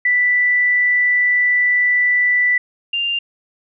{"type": "tone pair in turn", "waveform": "sine", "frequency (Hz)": [1975.5, 2794], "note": ["B6", "F7"], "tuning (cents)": [0, 0], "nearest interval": "tritone", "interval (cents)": 600, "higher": "second", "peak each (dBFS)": [-12, -17], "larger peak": "first", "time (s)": [[0.05, 2.58], [2.93, 3.19]], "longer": "first", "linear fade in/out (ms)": 5, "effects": []}